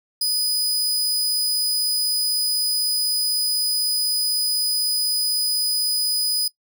sawtooth tone, 4978 Hz, D#8, in tune, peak -16 dBFS, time 0.21-6.48 s, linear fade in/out 5 ms, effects noise-tail reverb RT60 0.1 s tail -21 dB re dry

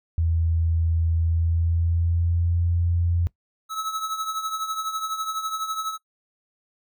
sine tone with pitch glide, 82.41 to 85.91 Hz, E2 to F2, 0 to -28 cents, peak -19 dBFS, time 0.18-3.27 s, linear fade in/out 0 ms, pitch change +72 cents, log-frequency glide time 1.18-2.62 s
square tone with tremolo, 1296 Hz, E6, 30 cents flat, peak -24 dBFS, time 3.69-5.98 s, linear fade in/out 50 ms, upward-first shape triangle, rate 12 Hz, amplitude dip 70%
effects noise-tail reverb RT60 0.1 s tail -20 dB re dry

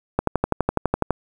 click train, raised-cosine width 1 ms, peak -4 dBFS, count 12, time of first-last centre 0.19-1.107 s, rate 12 Hz, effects 7-bit

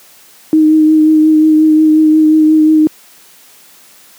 sine tone with vibrato, 311.1 Hz, D#4, in tune, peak -4 dBFS, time 0.53-2.87 s, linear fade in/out 0 ms, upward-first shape triangle, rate 5.6 Hz, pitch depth 22 cents each way, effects white hiss -42 dBFS RMS until 4.18 s + high-pass 150 Hz 12 dB/octave

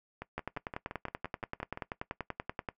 two click trains, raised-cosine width 0.5 ms, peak -20 / -24 dBFS, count 25 / 10, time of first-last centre 0.38-2.688 / 0.22-1.774 s, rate 10.4 / 5.79 Hz, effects noise-tail reverb RT60 0.1 s tail -19 dB re dry

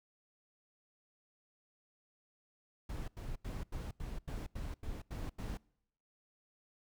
brown noise bursts, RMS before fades -41 dBFS, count 10, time 2.89-5.573 s, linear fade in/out 5 ms, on 190 ms, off 87 ms, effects noise-tail reverb RT60 0.8 s tail -26 dB re dry

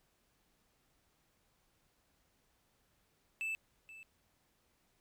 triangle tone with echo, 2637 Hz, E7, in tune, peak -34 dBFS, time 3.41-3.55 s, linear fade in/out 0 ms, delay 480 ms, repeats 1, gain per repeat -15 dB, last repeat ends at 4.03 s, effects pink hiss -75 dBFS RMS until 5 s

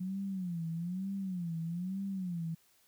sine tone with vibrato, 179.5 Hz, F3, 48 cents sharp, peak -34 dBFS, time 0-2.55 s, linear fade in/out 10 ms, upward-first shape sine, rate 1.1 Hz, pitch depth 160 cents each way, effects white hiss -68 dBFS RMS until 2.87 s

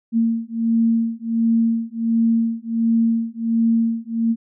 sine beating tone pair, 227.8 / 229.2 Hz, A#3 / A#3, -40 / -29 cents, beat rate 1.4 Hz, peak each -19 dBFS, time 0.12-4.36 s, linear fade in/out 50 ms, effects none

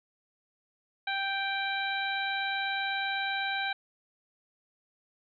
harmonic tone, 784 Hz, G5, in tune, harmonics 1 / 2 / 3 / 4 / 5, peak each -34 / -33 / -36 / -42 / -37 dBFS, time 1.07-3.73 s, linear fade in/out 5 ms, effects none

